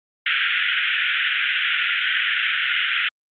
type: band-pass noise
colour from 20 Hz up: pink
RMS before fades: -21 dBFS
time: 0.26-3.09 s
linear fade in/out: 5 ms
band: 1400 to 3400 Hz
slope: 96 dB/octave
effects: Opus 48 kbps